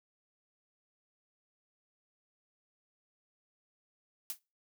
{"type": "noise with exponential decay", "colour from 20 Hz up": "blue", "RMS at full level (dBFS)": -33, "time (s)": [4.3, 4.39], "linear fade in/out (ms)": 1, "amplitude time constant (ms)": 19, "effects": ["noise-tail reverb RT60 0.3 s tail -25 dB re dry"]}